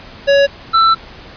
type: tone pair in turn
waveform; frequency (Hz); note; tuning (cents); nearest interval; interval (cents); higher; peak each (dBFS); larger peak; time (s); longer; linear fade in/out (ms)
square; 560 / 1331.9; C#5 / E6; +18 / +17; octave + minor third; 1499; second; -8; neither; 0.27-0.47 / 0.73-0.95; second; 20
effects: pink hiss -36 dBFS RMS until 1.36 s + resampled to 11025 Hz